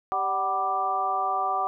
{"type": "harmonic tone with a mistuned harmonic", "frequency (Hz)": 196.3, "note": "G3", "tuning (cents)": 3, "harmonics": [2, 3, 4, 5, 6], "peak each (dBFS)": [-38, -38, -26, -34, -27], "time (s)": [0.12, 1.67], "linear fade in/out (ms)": 0, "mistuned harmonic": 4, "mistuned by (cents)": -65, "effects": []}